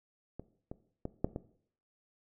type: clicks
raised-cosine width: 2 ms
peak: -28 / -28 / -23 / -15 / -23 dBFS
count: 5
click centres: 0.396 / 0.715 / 1.054 / 1.245 / 1.361 s
effects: noise-tail reverb RT60 0.6 s tail -17 dB re dry